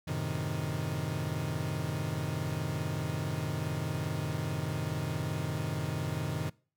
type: chord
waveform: 40% pulse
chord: F# diminished seventh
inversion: none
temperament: equal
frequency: 92.5 / 110 / 130.81 / 155.56 Hz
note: F#2 / A2 / C3 / Eb3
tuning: 0 / 0 / 0 / 0 cents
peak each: -39 / -39 / -36 / -34 dBFS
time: 0.07-6.5 s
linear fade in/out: 10 ms
effects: noise-tail reverb RT60 0.4 s tail -24 dB re dry